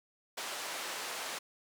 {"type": "band-pass noise", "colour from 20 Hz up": "pink", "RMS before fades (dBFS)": -40, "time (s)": [0.37, 1.39], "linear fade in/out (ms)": 10, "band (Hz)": [630, 10000], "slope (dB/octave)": 12, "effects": []}